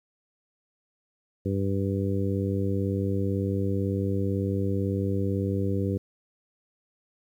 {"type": "harmonic tone", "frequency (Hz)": 98, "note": "G2", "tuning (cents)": 0, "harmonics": [1, 2, 3, 4, 5], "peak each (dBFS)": [-27, -30, -32, -33, -34], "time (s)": [1.45, 5.98], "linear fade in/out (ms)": 10, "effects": ["10-bit"]}